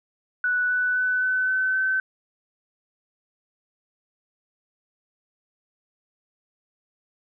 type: tone with pitch steps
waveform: sine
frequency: 1480 / 1490.3 / 1500.7 / 1511.1 / 1521.6 / 1532.2 Hz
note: F#6 / F#6 / F#6 / F#6 / F#6 / G6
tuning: 0 / +12 / +24 / +36 / +48 / -40 cents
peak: -20 dBFS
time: 0.44-2 s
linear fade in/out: 2 ms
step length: 260 ms
effects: none